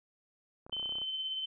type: clicks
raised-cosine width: 1 ms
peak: -36 dBFS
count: 12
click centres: 0.665 / 0.696 / 0.727 / 0.767 / 0.797 / 0.828 / 0.858 / 0.893 / 0.923 / 0.955 / 0.985 / 1.017 s
type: tone with tremolo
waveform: sine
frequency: 3072 Hz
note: G7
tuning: 36 cents flat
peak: -32 dBFS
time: 0.72-1.46 s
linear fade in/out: 10 ms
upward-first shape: triangle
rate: 17 Hz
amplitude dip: 40%
effects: none